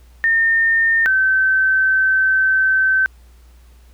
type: tone pair in turn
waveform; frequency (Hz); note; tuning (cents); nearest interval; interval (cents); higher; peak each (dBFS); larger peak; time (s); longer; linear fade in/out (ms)
sine; 1820 / 1540.3; A#6 / G6; -42 / -31; minor third; 289; first; -12; neither; 0.24-1.06 / 1.06-3.06; second; 0
effects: added 60 Hz sine -43 dBFS peak until 3.93 s + pink hiss -56 dBFS RMS until 3.93 s